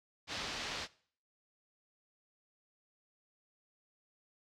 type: low-pass noise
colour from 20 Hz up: white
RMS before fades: -41 dBFS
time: 0.27-0.88 s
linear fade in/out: 50 ms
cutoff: 5000 Hz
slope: 24 dB/octave
effects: noise-tail reverb RT60 0.5 s tail -20 dB re dry